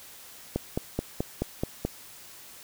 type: click train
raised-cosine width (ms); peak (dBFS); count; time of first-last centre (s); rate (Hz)
2; -13; 7; 0.56-1.85; 4.65
effects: white hiss -48 dBFS RMS until 2.63 s